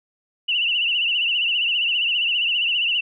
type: tone with vibrato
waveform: sine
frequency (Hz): 2830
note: F7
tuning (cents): +22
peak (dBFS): -18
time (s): 0.48-3.01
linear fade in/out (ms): 10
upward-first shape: triangle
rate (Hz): 15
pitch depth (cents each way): 120
effects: none